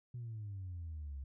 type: exponential sweep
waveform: sine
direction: down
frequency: 124.4 to 66.2 Hz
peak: -40 dBFS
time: 0.14-1.24 s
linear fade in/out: 5 ms
effects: tanh soft clip ceiling -38 dBFS